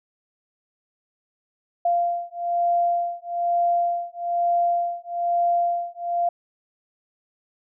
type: beating tone pair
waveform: sine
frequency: 693 / 694.1 Hz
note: F5 / F5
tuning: -14 / -11 cents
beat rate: 1.1 Hz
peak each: -23 dBFS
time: 1.85-6.29 s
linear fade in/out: 5 ms
effects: none